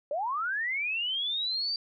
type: linear sweep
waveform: sine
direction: up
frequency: 546 to 4699 Hz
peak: -28 dBFS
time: 0.11-1.76 s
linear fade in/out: 2 ms
effects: none